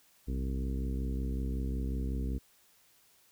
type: harmonic tone with a mistuned harmonic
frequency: 65.41 Hz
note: C2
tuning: in tune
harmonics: 1 / 2 / 3 / 4 / 5 / 6 / 7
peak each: -32 / -41 / -41 / -41 / -48 / -49 / -50 dBFS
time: 0.27-2.39 s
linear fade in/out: 20 ms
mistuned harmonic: 1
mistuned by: -120 cents
effects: white hiss -65 dBFS RMS until 3.31 s